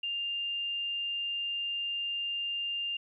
sine tone, 2800 Hz, F7, 4 cents sharp, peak -31 dBFS, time 0.03-2.97 s, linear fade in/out 5 ms, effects 12-bit

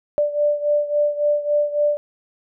sine beating tone pair, 588 / 591.6 Hz, D5 / D5, +2 / +13 cents, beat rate 3.6 Hz, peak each -18 / -22 dBFS, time 0.18-1.97 s, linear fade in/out 0 ms, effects none

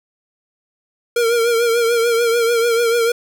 square tone with vibrato, 466.2 Hz, A#4, in tune, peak -14 dBFS, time 1.16-3.12 s, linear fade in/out 5 ms, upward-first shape triangle, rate 6.8 Hz, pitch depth 59 cents each way, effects none

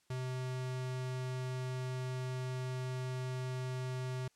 square tone, 128.2 Hz, C3, 35 cents flat, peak -37 dBFS, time 0.1-4.28 s, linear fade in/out 5 ms, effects white hiss -73 dBFS RMS until 4.35 s + low-pass 9000 Hz 12 dB/octave

